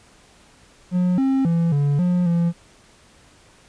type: tone with pitch steps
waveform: triangle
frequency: 180.2 / 267.6 / 168 / 143.2 / 178.3 / 170.4 Hz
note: F#3 / C4 / E3 / D3 / F3 / F3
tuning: -45 / +39 / +33 / -43 / +36 / -42 cents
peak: -14 dBFS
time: 0.91-2.53 s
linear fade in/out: 50 ms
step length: 270 ms
effects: pink hiss -52 dBFS RMS until 3.68 s + resampled to 22050 Hz